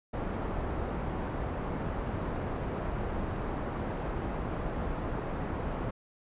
pink low-pass noise, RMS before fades -34 dBFS, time 0.13-5.91 s, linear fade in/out 10 ms, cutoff 1100 Hz, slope 12 dB/octave, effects resampled to 8000 Hz

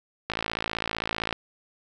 click train, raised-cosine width 0.3 ms, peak -11 dBFS, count 58, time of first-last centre 0.3-1.327 s, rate 55.5 Hz, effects none

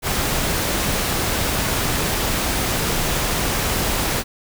pink noise, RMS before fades -21 dBFS, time 0.02-4.24 s, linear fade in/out 50 ms, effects none

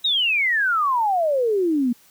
sine exponential sweep, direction down, 3869 to 231.9 Hz, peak -17 dBFS, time 0.04-1.93 s, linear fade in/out 10 ms, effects white hiss -54 dBFS RMS until 2.1 s + high-pass 80 Hz 12 dB/octave

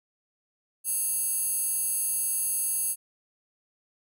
square tone with high-pass filter, 921 Hz, A#5, 21 cents flat, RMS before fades -28 dBFS, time 0.84-2.96 s, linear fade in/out 50 ms, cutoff 10000 Hz, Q 4.5, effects none

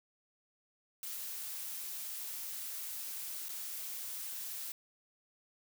blue noise with dropouts, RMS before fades -42 dBFS, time 1.03-4.72 s, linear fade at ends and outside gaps 1 ms, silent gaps 3.485-3.491 s, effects none

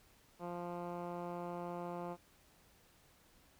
10% pulse tone with low-pass filter, 174.61 Hz, F3, in tune, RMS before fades -43 dBFS, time 0.39-2.17 s, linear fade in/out 50 ms, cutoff 1100 Hz, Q 0.96, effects pink hiss -67 dBFS RMS until 3.59 s

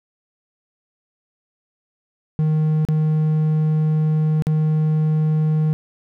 triangle tone with dropouts, 155.2 Hz, D#3, 4 cents flat, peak -13 dBFS, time 2.39-5.73 s, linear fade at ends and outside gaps 0 ms, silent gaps 2.851-2.887 / 4.422-4.469 s, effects none

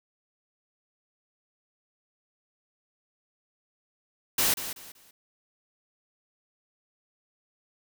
white noise with echo, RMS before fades -24 dBFS, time 4.38-4.54 s, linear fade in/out 5 ms, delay 190 ms, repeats 3, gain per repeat -11 dB, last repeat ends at 5.11 s, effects none

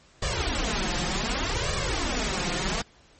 pink noise with flanger, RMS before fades -27 dBFS, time 0.22-2.82 s, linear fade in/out 5 ms, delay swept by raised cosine 1.7 to 5.7 ms, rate 0.66 Hz, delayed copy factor +0.85, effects pink hiss -57 dBFS RMS until 3.19 s + MP3 32 kbps

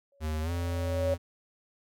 sine tone with exponential growth, 559 Hz, C#5, 14 cents sharp, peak -24 dBFS, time 0.12-1.14 s, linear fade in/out 2 ms, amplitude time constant 220 ms
square tone with pitch glide, 77.78 to 86.3 Hz, D#2 to F2, 0 to -20 cents, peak -30 dBFS, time 0.2-1.18 s, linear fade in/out 50 ms, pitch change +180 cents, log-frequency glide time 0.42-0.51 s
effects none

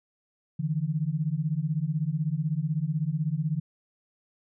sine beating tone pair, 146.83 / 162.83 Hz, D3 / E3, 0 / -21 cents, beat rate 16 Hz, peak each -28 dBFS, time 0.59-3.6 s, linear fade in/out 10 ms, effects none

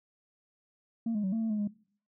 sine tone with pitch steps, 228.7 / 209.2 / 189.1 / 225 / 223.7 / 211.9 / 206.2 Hz, A#3 / G#3 / F#3 / A3 / A3 / G#3 / G#3, -33 / +13 / +38 / +39 / +29 / +35 / -12 cents, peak -26 dBFS, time 1.06-1.676 s, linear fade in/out 5 ms, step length 88 ms, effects noise-tail reverb RT60 0.5 s tail -21 dB re dry + tanh soft clip ceiling -26 dBFS

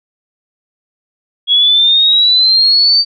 sine exponential sweep, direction up, 3322 to 4634 Hz, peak -6 dBFS, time 1.47-3.05 s, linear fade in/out 50 ms, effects none

